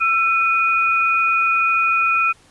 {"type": "tone pair together", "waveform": "sine", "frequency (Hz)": [1339.1, 2473], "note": ["E6", "D#7"], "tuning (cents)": [27, -11], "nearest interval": "major seventh", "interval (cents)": 1062, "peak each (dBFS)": -17, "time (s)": [0, 2.33], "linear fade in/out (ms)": 20, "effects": ["pink hiss -52 dBFS RMS until 2.5 s", "resampled to 24000 Hz"]}